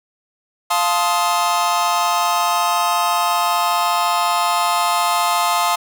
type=chord; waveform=45% pulse; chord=F dominant seventh; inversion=none; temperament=just; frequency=698.5 / 873.1 / 1047.7 / 1257.2 Hz; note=F5 / A5 / C6 / Eb6; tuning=0 / -14 / +2 / +18 cents; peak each=-21 dBFS; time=0.7-5.76 s; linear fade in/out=10 ms; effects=none